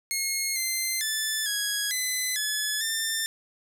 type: tone with pitch steps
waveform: 10% pulse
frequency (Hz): 2160 / 2076 / 1750 / 1662 / 2020 / 1712 / 1790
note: C#7 / C7 / A6 / G#6 / B6 / A6 / A6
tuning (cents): -45 / -14 / -10 / +1 / +39 / -48 / +29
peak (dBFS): -17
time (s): 0.11-3.26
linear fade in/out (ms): 0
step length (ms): 450
effects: none